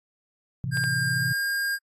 sine chord, A minor, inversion none, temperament equal, 110 / 130.81 / 164.81 Hz, A2 / C3 / E3, 0 / 0 / 0 cents, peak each -34 / -28 / -33 dBFS, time 0.64-1.33 s, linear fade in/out 0 ms
square tone with pitch glide, 1603 to 1613.2 Hz, G6 to G6, +38 to +49 cents, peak -25 dBFS, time 0.71-1.79 s, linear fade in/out 50 ms, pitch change +11 cents, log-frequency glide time 1.12-1.33 s
clicks, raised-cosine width 0.3 ms, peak -22 dBFS, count 2, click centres 0.772 / 0.839 s
effects AAC 64 kbps

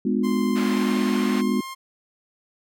sine chord, G# diminished seventh, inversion none, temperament just, 207.7 / 249.2 / 299 / 358.8 Hz, G#3 / B3 / D4 / F4, 0 / +16 / +31 / +47 cents, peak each -23 / -23 / -29 / -28 dBFS, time 0.05-1.61 s, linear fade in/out 5 ms
sawtooth tone with pitch glide, 1046.5 to 1061.1 Hz, C6 to C6, 0 to +24 cents, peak -29 dBFS, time 0.23-1.75 s, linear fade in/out 20 ms, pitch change +24 cents, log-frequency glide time 0.67-0.96 s
white band-pass noise, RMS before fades -34 dBFS, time 0.55-1.42 s, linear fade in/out 20 ms, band 470 to 2300 Hz, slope 12 dB/octave
effects none

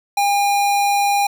square tone, 808 Hz, G#5, 48 cents flat, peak -15 dBFS, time 0.17-1.27 s, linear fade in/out 5 ms, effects none

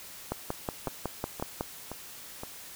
two click trains, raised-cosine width 1 ms, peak -23 / -16 dBFS, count 4 / 8, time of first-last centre 0.88-2.434 / 0.32-1.609 s, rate 1.93 / 5.43 Hz, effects white hiss -46 dBFS RMS until 2.75 s

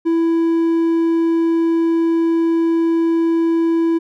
triangle tone, 331.2 Hz, E4, 8 cents sharp, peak -11 dBFS, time 0.05-3.99 s, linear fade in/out 20 ms, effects none

